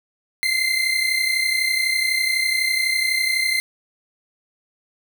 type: tone pair together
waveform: 30% pulse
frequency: 2062 / 2094 Hz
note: C7 / C7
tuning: -26 / +1 cents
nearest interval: unison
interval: 27 cents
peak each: -19 / -18 dBFS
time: 0.43-3.6 s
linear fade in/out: 0 ms
effects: none